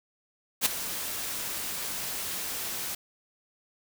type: noise with ADSR envelope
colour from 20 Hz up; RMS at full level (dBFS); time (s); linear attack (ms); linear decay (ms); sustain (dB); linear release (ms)
white; -21; 0.61-2.95; 49; 8; -13; 6
effects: none